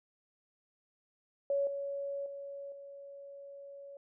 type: tone with level steps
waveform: sine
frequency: 560 Hz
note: C#5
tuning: 18 cents sharp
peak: -28 / -35 / -41 / -46 dBFS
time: 1.5-3.97 s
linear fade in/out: 2 ms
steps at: 1.67 / 2.26 / 2.72 s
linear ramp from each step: 2 ms
effects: none